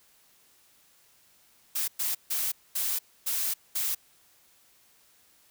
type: noise bursts at uneven times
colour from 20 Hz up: blue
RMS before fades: -29 dBFS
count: 6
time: 1.75-1.88 / 1.99-2.15 / 2.3-2.52 / 2.75-2.99 / 3.26-3.54 / 3.75-3.95 s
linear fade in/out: 10 ms
effects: white hiss -62 dBFS RMS until 5.5 s